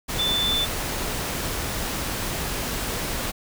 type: tone in noise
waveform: sine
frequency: 3520 Hz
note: A7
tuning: in tune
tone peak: -21 dBFS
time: 0.18-0.66 s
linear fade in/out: 20 ms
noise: pink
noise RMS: -28 dBFS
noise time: 0.08-3.32 s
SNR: +4 dB
effects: none